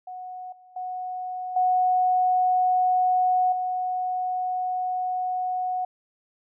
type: tone with level steps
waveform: sine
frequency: 735 Hz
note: F#5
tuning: 12 cents flat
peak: -34 / -49 / -29 / -18 / -24 dBFS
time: 0.07-5.85 s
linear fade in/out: 5 ms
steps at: 0.52 / 0.76 / 1.56 / 3.52 s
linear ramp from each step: 5 ms
effects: none